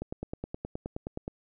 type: click train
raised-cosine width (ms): 2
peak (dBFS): -21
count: 13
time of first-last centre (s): 0.02-1.279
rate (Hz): 9.53
effects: none